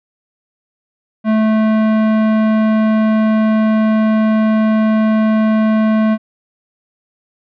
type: tone with tanh clipping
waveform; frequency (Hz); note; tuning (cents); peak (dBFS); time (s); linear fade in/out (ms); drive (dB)
sine; 218.1; A3; -15; -12; 1.24-6.18; 50; 17
effects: none